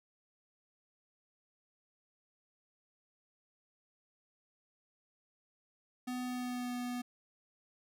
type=tone with pitch glide; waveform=square; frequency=250 to 245.8 Hz; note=B3 to B3; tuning=+21 to -8 cents; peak=-37 dBFS; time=6.07-7.02 s; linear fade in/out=10 ms; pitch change=-29 cents; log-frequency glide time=6.26-6.74 s; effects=none